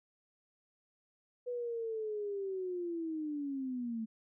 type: linear sweep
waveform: sine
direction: down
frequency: 494.9 to 218.6 Hz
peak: -35 dBFS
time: 1.46-4.06 s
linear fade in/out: 20 ms
effects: none